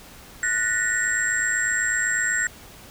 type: tone cluster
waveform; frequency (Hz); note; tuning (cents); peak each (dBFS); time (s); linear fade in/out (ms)
sine; 1470 / 1795 / 1903 / 7530; F#6 / A6 / A#6 / A#8; -12 / +34 / +35 / +16; -26; 0.43-2.47; 2
effects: pink hiss -45 dBFS RMS until 2.9 s

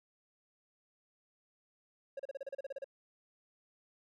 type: tone bursts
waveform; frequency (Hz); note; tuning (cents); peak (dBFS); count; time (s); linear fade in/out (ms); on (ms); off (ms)
triangle; 548; C#5; -20; -36; 12; 2.17-2.844; 5; 25; 34
effects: none

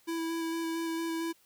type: tone with vibrato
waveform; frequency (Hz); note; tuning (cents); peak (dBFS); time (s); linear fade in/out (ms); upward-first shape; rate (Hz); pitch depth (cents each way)
square; 329.6; E4; 0; -32; 0.07-1.33; 20; square; 4.4; 10
effects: white hiss -65 dBFS RMS until 1.45 s

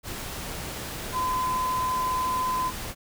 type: tone in noise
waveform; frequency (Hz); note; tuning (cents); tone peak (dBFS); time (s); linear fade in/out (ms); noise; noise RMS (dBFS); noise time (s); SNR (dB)
sine; 1019; C6; -46; -24; 1.12-2.72; 50; pink; -35; 0.03-2.95; +8
effects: none

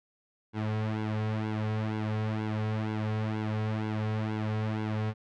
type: tone with flanger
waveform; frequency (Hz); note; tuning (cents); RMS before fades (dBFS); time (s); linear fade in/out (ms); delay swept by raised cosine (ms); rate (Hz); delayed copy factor
sawtooth; 108.2; A2; -29; -31; 0.53-5.14; 50; 1.6 to 3.4; 2.1; -0.85
effects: low-pass 3000 Hz 12 dB/octave

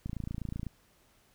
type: click train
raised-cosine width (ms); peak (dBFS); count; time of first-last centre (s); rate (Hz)
5; -24; 18; 0.06-0.667; 28
effects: pink hiss -66 dBFS RMS until 1.34 s

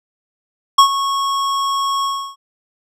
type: tone with ADSR envelope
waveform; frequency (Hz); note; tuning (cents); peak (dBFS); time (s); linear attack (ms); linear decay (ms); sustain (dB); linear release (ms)
square; 1100; C#6; -14; -4; 0.78-2.36; 8; 90; -13; 320
effects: low-pass 9000 Hz 12 dB/octave

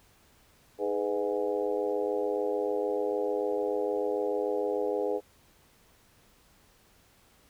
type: harmonic tone with a mistuned harmonic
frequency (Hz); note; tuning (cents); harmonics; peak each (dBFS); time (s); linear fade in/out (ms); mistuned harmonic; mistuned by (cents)
103.83; G#2; 0; 3 / 4 / 5 / 6 / 7 / 8; -37 / -30 / -31 / -39 / -41 / -41; 0.78-5.21; 50; 5; -58
effects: pink hiss -62 dBFS RMS until 7.49 s

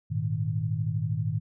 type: chord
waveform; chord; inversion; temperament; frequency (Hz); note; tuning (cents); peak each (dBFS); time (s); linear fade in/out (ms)
sine; Ab suspended second; none; equal; 103.83 / 116.54 / 155.56; Ab2 / Bb2 / Eb3; 0 / 0 / 0; -30; 0.1-1.4; 20
effects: none

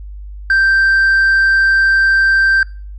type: tone with tanh clipping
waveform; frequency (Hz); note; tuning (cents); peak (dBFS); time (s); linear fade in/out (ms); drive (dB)
sine; 1568; G6; 0; -9; 0.5-2.63; 2; 2
effects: noise-tail reverb RT60 0.4 s tail -25 dB re dry + added 50 Hz sine -27 dBFS peak until 2.98 s

